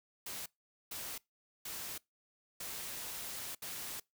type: noise bursts at uneven times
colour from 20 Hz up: white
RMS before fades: -43 dBFS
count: 5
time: 0.26-0.46 / 0.91-1.18 / 1.65-1.98 / 2.6-3.55 / 3.62-4 s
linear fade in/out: 5 ms
effects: noise-tail reverb RT60 0.2 s tail -24 dB re dry